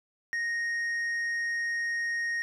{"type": "tone with tanh clipping", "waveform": "sine", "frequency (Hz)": 1864.7, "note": "A#6", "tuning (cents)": 0, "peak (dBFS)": -29, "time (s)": [0.33, 2.42], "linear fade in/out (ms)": 0, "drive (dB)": 5, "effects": []}